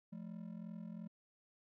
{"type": "ring-modulated tone", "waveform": "triangle", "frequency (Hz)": 196, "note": "G3", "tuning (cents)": 0, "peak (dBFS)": -40, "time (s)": [0.12, 1.08], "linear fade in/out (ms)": 10, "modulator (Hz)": 21.4, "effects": []}